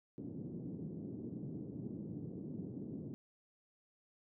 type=band-pass noise; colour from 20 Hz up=pink; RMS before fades=-45 dBFS; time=0.18-3.14 s; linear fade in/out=0 ms; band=130 to 340 Hz; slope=24 dB/octave; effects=none

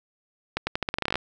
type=accelerating click train; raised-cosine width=0.3 ms; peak=-9 dBFS; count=14; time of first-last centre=0.57-1.156 s; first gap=100 ms; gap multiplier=0.85; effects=none

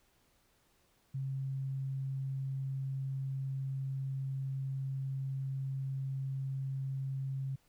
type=tone; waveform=sine; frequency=134.7 Hz; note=C#3; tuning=49 cents flat; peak=-34 dBFS; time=1.14-7.56 s; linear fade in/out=10 ms; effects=pink hiss -71 dBFS RMS until 7.68 s

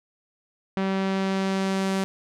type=tone with low-pass filter sweep; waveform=sawtooth; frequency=192.4 Hz; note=G3; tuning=32 cents flat; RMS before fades=-25 dBFS; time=0.77-2.04 s; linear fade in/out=0 ms; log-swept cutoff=3000 to 10000 Hz; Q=0.73; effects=none

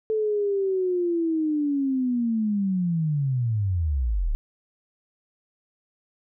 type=linear sweep; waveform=sine; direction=down; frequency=440 to 32.16 Hz; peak=-21 dBFS; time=0.1-4.35 s; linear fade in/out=0 ms; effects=none

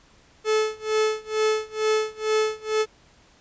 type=tone with tremolo; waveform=45% pulse; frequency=433.3 Hz; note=A4; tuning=27 cents flat; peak=-18 dBFS; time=0.44-2.86 s; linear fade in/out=50 ms; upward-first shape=sine; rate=2.2 Hz; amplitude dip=95%; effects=pink hiss -56 dBFS RMS until 3.4 s + resampled to 16000 Hz

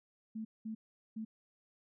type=tone bursts at uneven times; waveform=sine; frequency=220 Hz; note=A3; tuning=in tune; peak=-38 dBFS; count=3; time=0.35-0.45 / 0.65-0.75 / 1.16-1.25 s; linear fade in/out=10 ms; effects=none

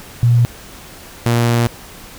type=tone pair in turn; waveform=sine / sawtooth; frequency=119.4 / 118.23 Hz; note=A#2 / A#2; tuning=+42 / +25 cents; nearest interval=unison; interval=17 cents; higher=first; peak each=-8 dBFS; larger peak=neither; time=0.23-0.45 / 1.26-1.67 s; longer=second; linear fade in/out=0 ms; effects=pink hiss -37 dBFS RMS until 2.18 s

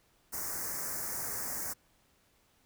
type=band-stop noise; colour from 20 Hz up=white; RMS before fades=-37 dBFS; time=0.32-1.74 s; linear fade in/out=20 ms; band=2000 to 5300 Hz; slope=48 dB/octave; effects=pink hiss -69 dBFS RMS until 2.65 s

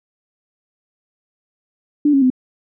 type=tone with pitch steps; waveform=sine; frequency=293.7 / 274 / 255.7 Hz; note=D4 / C#4 / C4; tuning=0 / -20 / -40 cents; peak=-10 dBFS; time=2.05-2.302 s; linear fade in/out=5 ms; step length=84 ms; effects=none

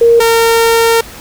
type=tone pair in turn; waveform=sine / sawtooth; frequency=466.2 / 458.5 Hz; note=A#4 / A#4; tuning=0 / -29 cents; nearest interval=unison; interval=29 cents; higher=first; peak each=-3 dBFS; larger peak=neither; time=0.01-0.2 / 0.2-1.01 s; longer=second; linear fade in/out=5 ms; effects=pink hiss -31 dBFS RMS until 1.2 s

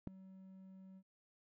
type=tone with ADSR envelope; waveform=triangle; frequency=189.8 Hz; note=F#3; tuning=44 cents sharp; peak=-30 dBFS; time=0.07-1.03 s; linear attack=4 ms; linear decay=3 ms; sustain=-22 dB; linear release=58 ms; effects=none

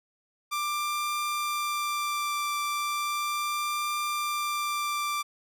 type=tone with vibrato; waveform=sawtooth; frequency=1182 Hz; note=D6; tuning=11 cents sharp; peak=-24 dBFS; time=0.51-5.23 s; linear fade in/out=20 ms; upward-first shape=triangle; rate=0.36 Hz; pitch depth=12 cents each way; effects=none

